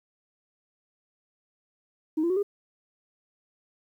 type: tone with pitch steps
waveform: sine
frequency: 312.3 / 340.6 / 371.4 / 405 Hz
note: D#4 / F4 / F#4 / G#4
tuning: +7 / -43 / +7 / -43 cents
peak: -21 dBFS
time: 2.17-2.43 s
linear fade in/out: 10 ms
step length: 65 ms
effects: tanh soft clip ceiling -19 dBFS + 10-bit